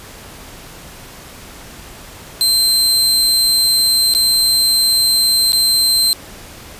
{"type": "tone with dropouts", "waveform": "sawtooth", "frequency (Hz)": 4119, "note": "C8", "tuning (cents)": -28, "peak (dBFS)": -8, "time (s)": [2.41, 6.13], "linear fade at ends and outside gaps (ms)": 0, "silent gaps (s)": [[4.138, 4.149], [5.521, 5.531]], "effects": ["pink hiss -36 dBFS RMS until 6.79 s", "resampled to 32000 Hz"]}